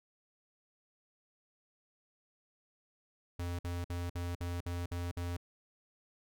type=tone bursts; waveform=square; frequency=87.31 Hz; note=F2; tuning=in tune; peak=-36 dBFS; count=8; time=3.39-5.368 s; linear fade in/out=5 ms; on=200 ms; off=54 ms; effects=none